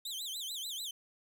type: tone with vibrato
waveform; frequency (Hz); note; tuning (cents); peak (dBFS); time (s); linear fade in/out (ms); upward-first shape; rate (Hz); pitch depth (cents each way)
sawtooth; 3520; A7; 0; -35; 0.05-0.91; 5; sine; 6.8; 240
effects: none